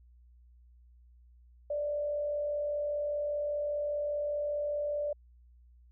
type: tone with frequency modulation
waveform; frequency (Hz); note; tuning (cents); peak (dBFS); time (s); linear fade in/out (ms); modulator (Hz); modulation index
sine; 587.3; D5; 0; -30; 1.7-5.13; 5; 45; 0.29
effects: added 60 Hz sine -56 dBFS peak until 5.91 s